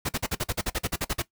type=noise bursts; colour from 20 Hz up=pink; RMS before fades=-27 dBFS; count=14; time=0.05-1.223 s; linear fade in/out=10 ms; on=42 ms; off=45 ms; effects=noise-tail reverb RT60 0.1 s tail -17 dB re dry